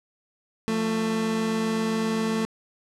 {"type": "tone pair together", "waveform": "30% pulse", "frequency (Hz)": [174.61, 222.2], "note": ["F3", "A3"], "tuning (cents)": [0, 17], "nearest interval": "major third", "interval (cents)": 417, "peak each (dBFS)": [-30, -21], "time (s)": [0.68, 2.45], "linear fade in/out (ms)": 0, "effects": ["low-pass 9000 Hz 12 dB/octave", "10-bit"]}